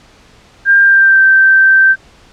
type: tone with pitch glide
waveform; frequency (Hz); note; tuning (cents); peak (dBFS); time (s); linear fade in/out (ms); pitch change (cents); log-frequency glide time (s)
sine; 1598 to 1558.8; G6 to G6; +33 to -10; -4; 0.65-1.96; 50; -43; 0.8-1.23
effects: pink hiss -44 dBFS RMS until 2.32 s + low-pass 6000 Hz 12 dB/octave